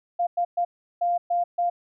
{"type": "tone bursts at uneven times", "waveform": "sine", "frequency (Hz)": 698.5, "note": "F5", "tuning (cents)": 0, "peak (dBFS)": -20, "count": 6, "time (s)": [[0.19, 0.27], [0.37, 0.45], [0.57, 0.65], [1.01, 1.18], [1.3, 1.44], [1.58, 1.7]], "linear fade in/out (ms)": 10, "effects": []}